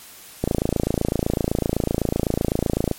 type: click train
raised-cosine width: 2 ms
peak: -6 dBFS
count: 70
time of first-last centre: 0.44-2.913 s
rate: 27.9 Hz
effects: white hiss -43 dBFS RMS until 2.98 s + MP3 64 kbps